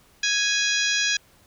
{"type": "harmonic tone with a mistuned harmonic", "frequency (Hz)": 830.6, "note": "G#5", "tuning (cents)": 0, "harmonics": [2, 3, 4, 5, 6, 7, 8], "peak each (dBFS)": [-25, -27, -28, -29, -30, -30, -31], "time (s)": [0.23, 1.17], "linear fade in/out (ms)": 5, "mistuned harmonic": 5, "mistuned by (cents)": -56, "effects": ["pink hiss -57 dBFS RMS until 1.46 s"]}